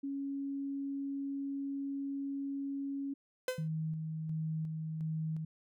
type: tone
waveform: sine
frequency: 277.2 Hz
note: C#4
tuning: in tune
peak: -35 dBFS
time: 0.03-3.14 s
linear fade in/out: 10 ms
type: tone with exponential decay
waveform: 45% pulse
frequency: 510 Hz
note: C5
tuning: 44 cents flat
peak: -29 dBFS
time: 3.48-3.68 s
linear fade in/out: 2 ms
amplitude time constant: 42 ms
type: tone with tremolo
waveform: sine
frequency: 158.3 Hz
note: D#3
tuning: 30 cents sharp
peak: -33 dBFS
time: 3.58-5.45 s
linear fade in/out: 5 ms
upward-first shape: square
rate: 1.4 Hz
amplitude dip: 30%
effects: none